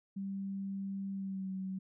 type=tone with pitch glide; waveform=sine; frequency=195.6 to 189.59 Hz; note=G3 to F#3; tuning=-4 to +42 cents; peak=-36 dBFS; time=0.16-1.79 s; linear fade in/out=10 ms; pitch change=-54 cents; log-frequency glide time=1.12-1.51 s; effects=none